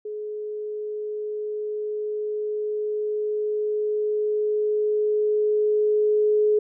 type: tone with level ramp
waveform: sine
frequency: 423.2 Hz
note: G#4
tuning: 33 cents sharp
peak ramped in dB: -29 to -16 dBFS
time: 0.05-6.59 s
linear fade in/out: 5 ms
effects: none